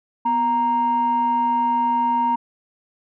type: tone pair together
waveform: sine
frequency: 246.9 / 932.3 Hz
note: B3 / A#5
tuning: 0 / 0 cents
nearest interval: octave + major seventh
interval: 2300 cents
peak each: -25 / -16 dBFS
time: 0.25-2.36 s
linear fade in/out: 10 ms
effects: tanh soft clip ceiling -12 dBFS